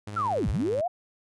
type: tone with tremolo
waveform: sawtooth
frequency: 103.83 Hz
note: G#2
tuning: in tune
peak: -30 dBFS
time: 0.07-0.81 s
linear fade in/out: 5 ms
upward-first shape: sine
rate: 17 Hz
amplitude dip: 35%
type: linear two-way sweep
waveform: sine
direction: down then up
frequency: 1413 to 37.31 to 745 Hz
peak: -24 dBFS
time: 0.16-0.88 s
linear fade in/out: 10 ms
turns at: 0.49 s
effects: resampled to 24000 Hz